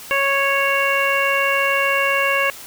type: harmonic tone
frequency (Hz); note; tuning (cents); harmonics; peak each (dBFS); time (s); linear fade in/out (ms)
553; C#5; -4; 1 / 2 / 3 / 4 / 5; -22 / -22 / -22 / -22 / -22; 0.11-2.5; 0
effects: white hiss -37 dBFS RMS until 2.66 s